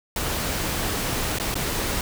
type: noise with dropouts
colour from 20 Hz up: pink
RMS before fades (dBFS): -26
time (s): 0.16-2.01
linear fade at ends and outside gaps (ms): 2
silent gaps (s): 1.386-1.398 / 1.543-1.554
effects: none